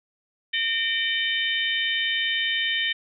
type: harmonic tone with a mistuned harmonic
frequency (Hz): 610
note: D#5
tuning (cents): -34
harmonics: 3 / 4 / 5 / 6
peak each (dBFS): -27 / -29 / -26 / -30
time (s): 0.53-2.93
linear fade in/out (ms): 10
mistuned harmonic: 4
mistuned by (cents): -78
effects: none